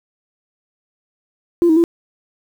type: tone with pitch steps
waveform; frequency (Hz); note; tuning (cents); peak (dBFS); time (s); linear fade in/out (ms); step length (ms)
sine; 343.7 / 317.6 / 337.4; F4 / D#4 / E4; -28 / +36 / +40; -8; 1.62-1.839; 0; 73
effects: tanh soft clip ceiling -5 dBFS + 7-bit